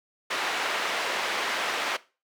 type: band-pass noise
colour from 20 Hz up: white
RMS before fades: -29 dBFS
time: 0.3-1.97 s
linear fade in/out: 10 ms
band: 440 to 2500 Hz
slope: 12 dB/octave
effects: noise-tail reverb RT60 0.3 s tail -18 dB re dry